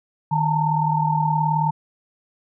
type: tone cluster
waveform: sine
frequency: 154.7 / 874 / 913 Hz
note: D#3 / A5 / A#5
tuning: -10 / -12 / -36 cents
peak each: -21 / -24 / -21 dBFS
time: 0.31-1.71 s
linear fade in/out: 10 ms
effects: none